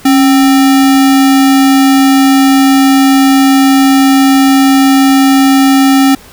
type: tone with sample-and-hold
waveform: sine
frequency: 272.6 Hz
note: C#4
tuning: 29 cents flat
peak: -3 dBFS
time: 0.05-6.15 s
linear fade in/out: 5 ms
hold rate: 1050 Hz
effects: pink hiss -36 dBFS RMS until 6.32 s